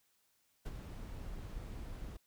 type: noise with ADSR envelope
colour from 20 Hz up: brown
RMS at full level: -38 dBFS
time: 0.65-2.17 s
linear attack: 14 ms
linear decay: 33 ms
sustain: -7 dB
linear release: 8 ms
effects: white hiss -75 dBFS RMS until 2.26 s